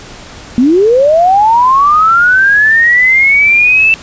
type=linear sweep; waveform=sine; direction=up; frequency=230 to 2666 Hz; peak=-4 dBFS; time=0.58-3.94 s; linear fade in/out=0 ms; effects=pink hiss -31 dBFS RMS until 4.02 s + resampled to 16000 Hz